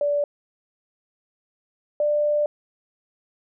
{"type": "tone pair in turn", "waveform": "sine", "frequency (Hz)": [580, 592.9], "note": ["D5", "D5"], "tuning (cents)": [-22, 16], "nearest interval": "unison", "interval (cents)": 38, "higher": "second", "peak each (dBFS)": [-19, -18], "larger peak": "second", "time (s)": [[0.01, 0.24], [2, 2.46]], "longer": "second", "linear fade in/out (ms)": 2, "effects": []}